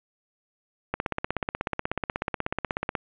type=click train; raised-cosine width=0.5 ms; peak=-11 dBFS; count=34; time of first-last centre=0.94-2.952 s; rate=16.4 Hz; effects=resampled to 8000 Hz + 7-bit